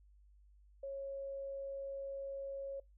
sine tone, 549 Hz, C#5, 17 cents flat, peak -40 dBFS, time 0.83-2.8 s, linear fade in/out 5 ms, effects noise-tail reverb RT60 0.2 s tail -25 dB re dry + added 50 Hz sine -61 dBFS peak until 2.97 s

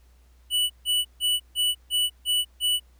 square tone bursts, 2960 Hz, F#7, in tune, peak -21 dBFS, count 7, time 0.5-2.8 s, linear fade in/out 50 ms, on 200 ms, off 150 ms, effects added 61 Hz sine -53 dBFS peak until 2.99 s + pink hiss -65 dBFS RMS until 2.99 s

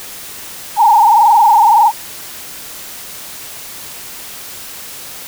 sine tone with frequency modulation, 880 Hz, A5, in tune, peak -5 dBFS, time 0.76-1.92 s, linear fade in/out 50 ms, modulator 21.7 Hz, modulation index 3, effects white hiss -30 dBFS RMS until 5.27 s

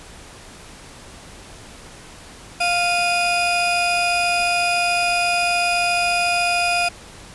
35% pulse tone pair together, 700 / 2477 Hz, F5 / D#7, +4 / -8 cents, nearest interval octave + minor seventh, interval 2188 cents, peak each -18 dBFS, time 2.6-6.89 s, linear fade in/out 10 ms, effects pink hiss -41 dBFS RMS until 7.34 s + resampled to 24000 Hz

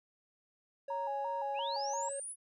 triangle tone, 554.4 Hz, C#5, in tune, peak -37 dBFS, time 0.88-2.2 s, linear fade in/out 5 ms
sine tone with vibrato, 880 Hz, A5, in tune, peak -35 dBFS, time 0.9-2.09 s, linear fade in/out 5 ms, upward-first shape square, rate 2.9 Hz, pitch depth 100 cents each way
sine linear sweep, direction up, 2309 to 10510 Hz, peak -40 dBFS, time 1.54-2.36 s, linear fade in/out 50 ms
effects none

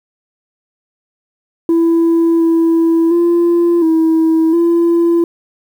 sine tone with pitch steps, 332.9 / 330.3 / 343 / 323 / 339.1 Hz, E4 / E4 / F4 / E4 / E4, +17 / +4 / -31 / -35 / +49 cents, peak -6 dBFS, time 1.69-5.24 s, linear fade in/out 2 ms, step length 710 ms, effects tanh soft clip ceiling -7 dBFS + 7-bit

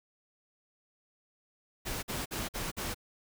pink noise bursts, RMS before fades -36 dBFS, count 5, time 1.85-2.946 s, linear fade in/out 20 ms, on 180 ms, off 49 ms, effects none

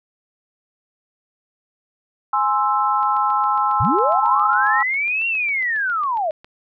sine chord, Ab augmented, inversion none, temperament equal with one note detuned, 833.5 / 1046.5 / 1318.5 Hz, Ab5 / C6 / E6, +6 / 0 / 0 cents, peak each -20 dBFS, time 2.33-4.83 s, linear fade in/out 5 ms
click train, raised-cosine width 0.3 ms, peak -26 dBFS, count 26, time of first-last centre 3.03-6.445 s, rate 7.32 Hz
sine linear two-way sweep, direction up then down, 77.78 to 2764 to 594 Hz, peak -18 dBFS, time 3.8-6.31 s, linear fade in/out 5 ms, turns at 5.27 s
effects none

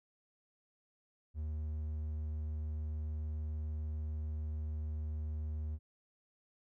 triangle tone, 76.7 Hz, D#2, 24 cents flat, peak -34 dBFS, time 1.34-5.79 s, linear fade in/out 50 ms, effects none

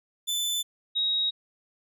sawtooth / sine tone pair in turn, 3513 / 3793 Hz, A7 / A#7, -3 / +29 cents, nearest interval minor second, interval 132 cents, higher second, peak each -23 dBFS, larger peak neither, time 0.27-0.63 / 0.95-1.31 s, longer neither, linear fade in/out 20 ms, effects none

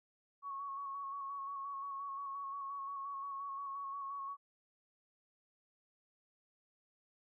sine tone with vibrato, 1108.7 Hz, C#6, in tune, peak -40 dBFS, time 0.42-4.37 s, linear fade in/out 50 ms, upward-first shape square, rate 5.7 Hz, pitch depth 23 cents each way, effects none

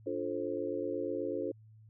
sine chord, D minor seventh, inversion none, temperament just, 293.7 / 352.4 / 440.5 / 528.6 Hz, D4 / F4 / A4 / C5, 0 / +16 / +2 / +18 cents, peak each -39 / -38 / -38 / -38 dBFS, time 0.06-1.52 s, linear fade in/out 10 ms, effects added 109 Hz sine -54 dBFS peak until 1.89 s

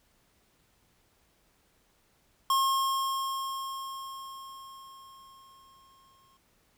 square tone with exponential decay, 1076 Hz, C6, 48 cents sharp, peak -23 dBFS, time 2.5-6.37 s, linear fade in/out 2 ms, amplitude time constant 840 ms, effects pink hiss -68 dBFS RMS until 6.77 s

